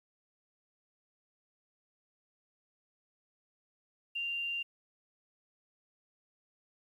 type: tone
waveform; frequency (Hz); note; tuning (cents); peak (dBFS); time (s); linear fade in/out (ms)
sine; 2783; F7; -7; -33; 4.15-4.63; 10
effects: 11-bit